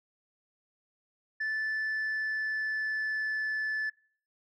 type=tone with pitch glide; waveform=sine; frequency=1751 to 1739.9 Hz; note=A6 to A6; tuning=-9 to -20 cents; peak=-27 dBFS; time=1.4-3.9 s; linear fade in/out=10 ms; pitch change=-11 cents; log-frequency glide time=1.71-3.5 s; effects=noise-tail reverb RT60 0.5 s tail -23 dB re dry + tanh soft clip ceiling -28 dBFS